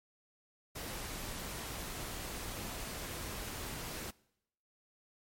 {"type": "noise", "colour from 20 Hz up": "pink", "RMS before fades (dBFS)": -42, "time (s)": [0.75, 4.11], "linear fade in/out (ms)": 10, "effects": ["noise-tail reverb RT60 0.8 s tail -23 dB re dry", "MP3 64 kbps"]}